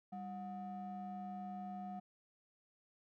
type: ring-modulated tone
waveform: triangle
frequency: 265.6 Hz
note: C4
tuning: 26 cents sharp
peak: -38 dBFS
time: 0.12-2 s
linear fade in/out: 10 ms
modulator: 462 Hz
effects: none